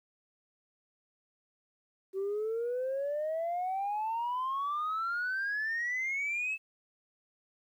sine exponential sweep, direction up, 378.8 to 2637 Hz, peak -29 dBFS, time 2.13-6.58 s, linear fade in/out 50 ms, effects tanh soft clip ceiling -28 dBFS + 11-bit

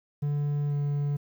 triangle tone with pitch glide, 145.6 to 144.26 Hz, D3 to D3, -15 to -31 cents, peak -23 dBFS, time 0.22-1.17 s, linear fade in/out 10 ms, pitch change -16 cents, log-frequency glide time 0.68-0.73 s, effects 10-bit

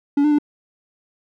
triangle tone with pitch steps, 285.2 / 298.9 / 294.3 Hz, C#4 / D4 / D4, +49 / +31 / +4 cents, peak -11 dBFS, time 0.17-0.386 s, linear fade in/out 5 ms, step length 72 ms, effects none

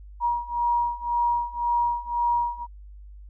sine beating tone pair, 952 / 953.9 Hz, A#5 / A#5, +36 / +40 cents, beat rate 1.9 Hz, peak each -26 / -24 dBFS, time 0.2-2.67 s, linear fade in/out 50 ms, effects added 50 Hz sine -41 dBFS peak until 3.29 s

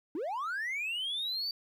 triangle linear sweep, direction up, 274.6 to 4650 Hz, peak -30 dBFS, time 0.15-1.51 s, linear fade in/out 2 ms, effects tanh soft clip ceiling -27 dBFS + 12-bit

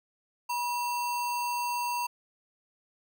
sine tone with sample-and-hold, 966 Hz, B5, 39 cents flat, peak -28 dBFS, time 0.49-2.07 s, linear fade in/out 10 ms, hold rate 3675 Hz, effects none

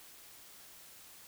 silence, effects white hiss -55 dBFS RMS until 1.27 s

